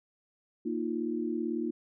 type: chord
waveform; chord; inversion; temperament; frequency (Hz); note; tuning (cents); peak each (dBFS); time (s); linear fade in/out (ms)
sine; Bb suspended fourth; none; equal; 233.1 / 311.1 / 349.2; Bb3 / Eb4 / F4; 0 / 0 / 0; -34; 0.65-1.71; 10
effects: none